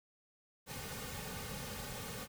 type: noise with comb filter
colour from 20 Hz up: pink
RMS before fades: -44 dBFS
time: 0.66-2.28 s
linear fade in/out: 50 ms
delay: 3 ms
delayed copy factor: -0.75
effects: none